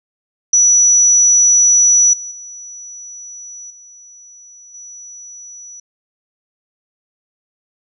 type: tone with level steps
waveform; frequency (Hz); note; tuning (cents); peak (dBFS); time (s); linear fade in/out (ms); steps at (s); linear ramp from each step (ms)
sine; 5900; F#8; -6; -7 / -25 / -30 / -38 / -32; 0.53-5.8; 5; 2.13 / 2.31 / 3.7 / 4.74; 5
effects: none